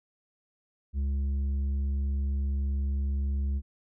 sine tone with tanh clipping, 69.2 Hz, C#2, 2 cents flat, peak -27 dBFS, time 0.93-3.62 s, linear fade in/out 50 ms, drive 6 dB, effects none

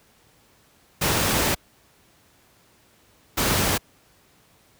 pink noise bursts at uneven times, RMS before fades -21 dBFS, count 2, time 1.01-1.55 / 3.37-3.78 s, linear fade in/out 10 ms, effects pink hiss -58 dBFS RMS until 4.79 s + high-pass 60 Hz 12 dB/octave

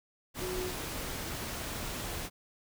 sine tone in noise, 366.1 Hz, F#4, 18 cents flat, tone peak -35 dBFS, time 0.39-0.72 s, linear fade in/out 50 ms, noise pink, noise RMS -38 dBFS, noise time 0.34-2.3 s, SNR 0 dB, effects none

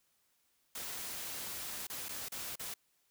white noise with dropouts, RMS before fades -42 dBFS, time 0.75-2.74 s, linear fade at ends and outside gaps 5 ms, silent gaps 1.87-1.898 / 2.086-2.09 / 2.286-2.319 / 2.557-2.594 s, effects white hiss -75 dBFS RMS until 3.1 s

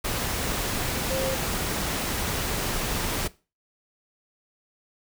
sine tone in noise, 530 Hz, C5, 22 cents sharp, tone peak -27 dBFS, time 1.1-1.35 s, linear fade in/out 10 ms, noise pink, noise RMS -28 dBFS, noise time 0.04-3.28 s, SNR -2 dB, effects noise-tail reverb RT60 0.3 s tail -19 dB re dry

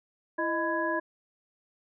harmonic tone with a mistuned harmonic, 333.4 Hz, E4, 20 cents sharp, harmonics 1 / 2 / 3 / 5, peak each -32 / -32 / -32 / -32 dBFS, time 0.38-1 s, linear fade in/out 10 ms, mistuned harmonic 2, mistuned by -120 cents, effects none

